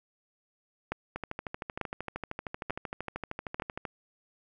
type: two click trains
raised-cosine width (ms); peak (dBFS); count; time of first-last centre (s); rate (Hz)
0.5; -20 / -16; 36 / 4; 1.16-3.852 / 0.92-3.599; 13 / 1.12
effects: none